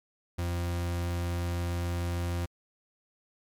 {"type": "tone", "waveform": "40% pulse", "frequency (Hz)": 86.8, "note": "F2", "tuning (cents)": -10, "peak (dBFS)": -28, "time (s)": [0.38, 2.46], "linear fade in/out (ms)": 10, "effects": ["MP3 96 kbps"]}